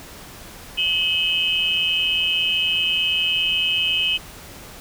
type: tone cluster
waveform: sine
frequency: 2568 / 2917 / 3085 Hz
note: E7 / F#7 / G7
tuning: -46 / -25 / -28 cents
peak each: -22 / -23 / -22 dBFS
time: 0.77-4.18 s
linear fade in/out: 20 ms
effects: pink hiss -40 dBFS RMS until 4.8 s